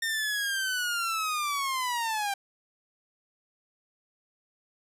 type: linear sweep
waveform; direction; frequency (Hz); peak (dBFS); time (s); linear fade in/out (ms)
sawtooth; down; 1825 to 784; -24; 0.02-2.34; 5
effects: resampled to 32000 Hz